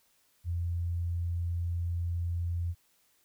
sine tone, 86 Hz, F2, 26 cents flat, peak -29 dBFS, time 0.44-2.75 s, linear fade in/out 50 ms, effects white hiss -69 dBFS RMS until 3.24 s

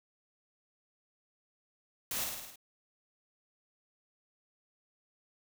white noise with echo, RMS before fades -36 dBFS, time 2.11-2.24 s, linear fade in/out 2 ms, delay 53 ms, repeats 6, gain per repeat -3 dB, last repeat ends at 2.558 s, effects none

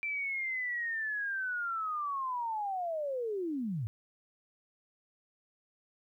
sine linear sweep, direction down, 2349 to 98 Hz, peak -32 dBFS, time 0.03-3.87 s, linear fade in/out 0 ms, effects 12-bit

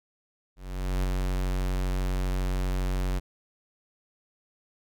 square tone with ADSR envelope, 46.29 Hz, F#1, 2 cents sharp, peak -24 dBFS, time 0.56-3.2 s, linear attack 480 ms, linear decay 6 ms, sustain -2 dB, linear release 22 ms, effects none

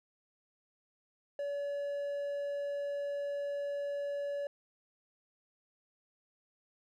triangle tone, 570 Hz, C#5, 48 cents sharp, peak -32 dBFS, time 1.39-4.47 s, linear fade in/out 2 ms, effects none

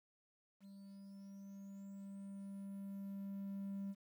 triangle tone with level ramp, 197.2 Hz, G3, 11 cents sharp, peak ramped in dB -52 to -38 dBFS, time 0.6-3.95 s, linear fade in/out 50 ms, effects tanh soft clip ceiling -35 dBFS + 12-bit

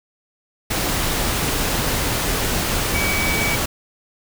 sine tone in noise, 2279 Hz, C#7, 47 cents sharp, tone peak -22 dBFS, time 2.94-3.56 s, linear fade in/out 10 ms, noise pink, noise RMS -21 dBFS, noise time 0.7-3.66 s, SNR -4 dB, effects none

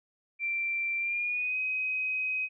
sine tone with pitch glide, 2354 to 2523 Hz, D7 to D#7, +3 to +23 cents, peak -28 dBFS, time 0.39-2.49 s, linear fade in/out 50 ms, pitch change +120 cents, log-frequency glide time 0.98-1.58 s, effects none

